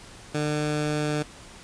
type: tone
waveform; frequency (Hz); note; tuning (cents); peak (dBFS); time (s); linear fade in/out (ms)
15% pulse; 150.1; D3; +38; -18; 0.34-1.23; 10
effects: pink hiss -46 dBFS RMS until 1.63 s + resampled to 22050 Hz